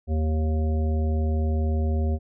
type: harmonic tone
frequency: 78.1 Hz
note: D#2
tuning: 7 cents sharp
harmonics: 1 / 3 / 5 / 7 / 9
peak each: -21 / -31 / -35 / -38 / -40 dBFS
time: 0.07-2.19 s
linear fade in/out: 50 ms
effects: none